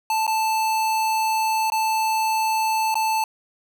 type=tone with dropouts; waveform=square; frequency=880 Hz; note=A5; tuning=in tune; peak=-20 dBFS; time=0.1-3.24 s; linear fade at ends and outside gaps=2 ms; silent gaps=0.267-0.277 / 1.701-1.72 / 2.943-2.954 s; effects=none